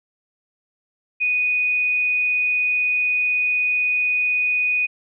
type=tone; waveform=sine; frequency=2481 Hz; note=D#7; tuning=6 cents flat; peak=-17 dBFS; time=1.2-4.87 s; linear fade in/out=20 ms; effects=none